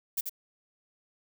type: noise with echo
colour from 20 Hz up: violet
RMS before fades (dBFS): -29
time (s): 0.17-0.21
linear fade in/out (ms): 10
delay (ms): 86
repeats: 1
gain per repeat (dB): -5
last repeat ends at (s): 0.296
effects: none